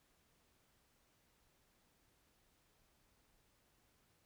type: silence
effects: pink hiss -75 dBFS RMS until 4.25 s